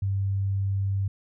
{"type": "tone", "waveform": "sine", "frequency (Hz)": 98, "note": "G2", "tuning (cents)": 0, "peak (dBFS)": -23, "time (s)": [0.02, 1.08], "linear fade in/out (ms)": 5, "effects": []}